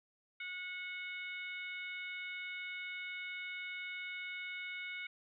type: harmonic tone with a mistuned harmonic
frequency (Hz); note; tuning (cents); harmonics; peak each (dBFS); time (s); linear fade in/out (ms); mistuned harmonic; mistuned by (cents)
734; F#5; -14; 2 / 3 / 4 / 5; -48 / -42 / -53 / -52; 0.4-5.07; 5; 2; -17
effects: none